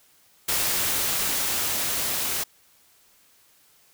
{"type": "noise with level ramp", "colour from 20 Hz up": "white", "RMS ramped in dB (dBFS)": [-24, -27], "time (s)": [0.48, 2.44], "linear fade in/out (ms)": 10, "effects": ["white hiss -59 dBFS RMS until 3.93 s"]}